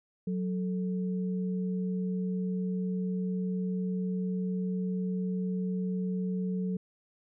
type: tone pair together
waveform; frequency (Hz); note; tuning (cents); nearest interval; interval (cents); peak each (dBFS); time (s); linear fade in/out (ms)
sine; 184.2 / 440; F#3 / A4; -7 / 0; octave + minor third; 1507; -29 / -39; 0.27-6.77; 5
effects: none